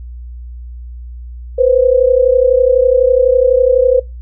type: tone pair together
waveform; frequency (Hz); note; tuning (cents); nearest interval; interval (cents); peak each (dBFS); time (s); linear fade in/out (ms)
sine; 491.3 / 523.3; B4 / C5; -9 / 0; minor second; 109; -10; 1.58-4; 10
effects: noise-tail reverb RT60 0.2 s tail -20 dB re dry + added 60 Hz sine -26 dBFS peak until 4.21 s